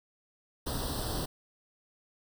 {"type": "noise with comb filter", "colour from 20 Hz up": "pink", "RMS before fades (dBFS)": -34, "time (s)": [0.66, 1.26], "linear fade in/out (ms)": 10, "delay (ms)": 0.22, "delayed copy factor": 0.95, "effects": []}